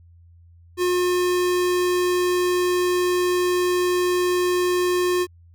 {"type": "tone", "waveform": "square", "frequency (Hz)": 358.8, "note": "F4", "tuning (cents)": 47, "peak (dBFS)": -19, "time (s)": [0.77, 5.27], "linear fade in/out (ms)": 50, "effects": ["added 85 Hz sine -47 dBFS peak until 5.54 s"]}